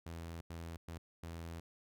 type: tone bursts at uneven times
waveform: sawtooth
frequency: 83.4 Hz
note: E2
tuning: 21 cents sharp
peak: -40 dBFS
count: 4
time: 0.06-0.41 / 0.5-0.77 / 0.88-0.98 / 1.23-1.6 s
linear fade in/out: 5 ms
effects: none